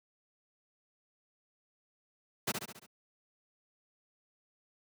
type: noise with echo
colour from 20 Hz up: pink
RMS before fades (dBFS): -31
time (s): 2.47-2.52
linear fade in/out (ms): 10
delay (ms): 69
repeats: 5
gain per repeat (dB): -5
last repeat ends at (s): 2.865
effects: high-pass 150 Hz 12 dB/octave